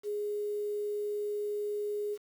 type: tone with quantisation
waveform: sine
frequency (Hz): 415.3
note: G#4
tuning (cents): 0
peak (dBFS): -31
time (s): 0.03-2.18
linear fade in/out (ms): 50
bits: 9
effects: none